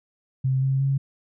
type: tone with pitch steps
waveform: sine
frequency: 131.8 / 134.3 / 136.8 Hz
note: C3 / C3 / C#3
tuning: +13 / +46 / -23 cents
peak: -19 dBFS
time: 0.44-0.98 s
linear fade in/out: 10 ms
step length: 180 ms
effects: none